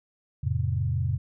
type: chord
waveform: sine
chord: F major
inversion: none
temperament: equal with one note detuned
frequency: 87.31 / 110 / 133.72 Hz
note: F2 / A2 / C3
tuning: 0 / 0 / +38 cents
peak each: -28 dBFS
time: 0.43-1.18 s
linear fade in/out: 10 ms
effects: none